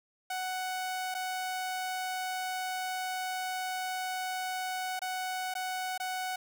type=tone with dropouts; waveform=sawtooth; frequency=743 Hz; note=F#5; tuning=7 cents sharp; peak=-29 dBFS; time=0.3-6.36 s; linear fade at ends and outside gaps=5 ms; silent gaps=1.143-1.148 / 4.993-5.017 / 5.54-5.551 / 5.978-5.999 s; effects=10-bit